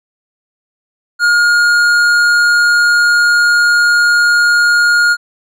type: tone with tanh clipping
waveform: triangle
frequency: 1425 Hz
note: F6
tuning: 34 cents sharp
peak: -9 dBFS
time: 1.19-5.17 s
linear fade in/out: 50 ms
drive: 15 dB
effects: none